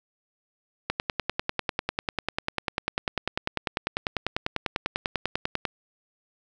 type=click train; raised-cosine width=0.3 ms; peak=-9 dBFS; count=49; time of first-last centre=0.9-5.652 s; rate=10.1 Hz; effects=none